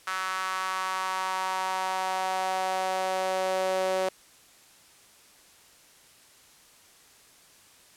sawtooth tone with high-pass filter sweep, 187.7 Hz, F#3, 25 cents sharp, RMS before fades -29 dBFS, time 0.07-4.09 s, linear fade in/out 5 ms, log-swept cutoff 1300 to 520 Hz, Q 3.4, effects white hiss -56 dBFS RMS until 7.96 s + low-pass 11000 Hz 12 dB/octave

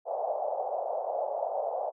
white band-pass noise, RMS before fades -32 dBFS, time 0.05-1.92 s, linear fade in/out 50 ms, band 540 to 760 Hz, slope 48 dB/octave, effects none

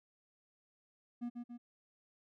triangle tone with echo, 240 Hz, B3, 49 cents flat, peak -35 dBFS, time 1.21-1.3 s, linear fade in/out 20 ms, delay 140 ms, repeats 2, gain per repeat -4 dB, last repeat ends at 1.58 s, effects none

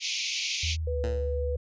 pink band-pass noise, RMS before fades -31 dBFS, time 0-0.77 s, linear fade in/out 50 ms, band 2200 to 6700 Hz, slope 96 dB/octave
sine tone with pitch glide, 80.5 to 72.55 Hz, E2 to D2, -41 to -21 cents, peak -28 dBFS, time 0.63-1.57 s, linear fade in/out 5 ms, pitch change -180 cents, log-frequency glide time 0.8-1 s
sine tone, 492.6 Hz, B4, 5 cents flat, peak -30 dBFS, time 0.87-1.56 s, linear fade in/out 5 ms
10% pulse tone with exponential decay, 113.4 Hz, A#2, 47 cents flat, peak -24 dBFS, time 1.04-1.44 s, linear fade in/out 0 ms, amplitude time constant 85 ms
effects resampled to 16000 Hz

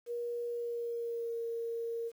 sine tone with pitch glide, 476 to 462.7 Hz, A#4 to A#4, +36 to -13 cents, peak -34 dBFS, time 0.06-2.12 s, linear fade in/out 50 ms, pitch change -49 cents, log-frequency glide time 0.45-1.42 s, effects 10-bit

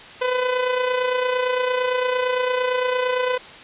sawtooth tone with amplitude modulation, 503 Hz, B4, 32 cents sharp, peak -13 dBFS, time 0.21-3.38 s, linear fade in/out 10 ms, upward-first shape sine, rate 28.8 Hz, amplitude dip 50%, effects white hiss -40 dBFS RMS until 3.63 s + resampled to 8000 Hz

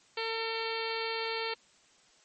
harmonic tone with a mistuned harmonic, 451.4 Hz, A4, 44 cents sharp, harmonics 1 / 2 / 3 / 4 / 5 / 6 / 7 / 8 / 9 / 10, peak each -36 / -39 / -42 / -43 / -40 / -42 / -44 / -46 / -43 / -43 dBFS, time 0.17-1.54 s, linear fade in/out 5 ms, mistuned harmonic 9, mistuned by +28 cents, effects white hiss -63 dBFS RMS until 2.24 s + MP3 32 kbps

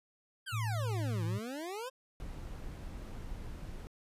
25% pulse exponential two-way sweep, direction down then up, 1643 to 160 to 537 Hz, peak -35 dBFS, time 0.46-1.9 s, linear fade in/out 20 ms, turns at 1.24 s
sine tone with vibrato, 109.9 Hz, A2, 2 cents flat, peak -32 dBFS, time 0.52-1.39 s, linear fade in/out 20 ms, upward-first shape square, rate 3.8 Hz, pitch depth 12 cents each way
brown noise, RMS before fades -43 dBFS, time 2.2-3.87 s, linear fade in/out 0 ms
effects resampled to 32000 Hz

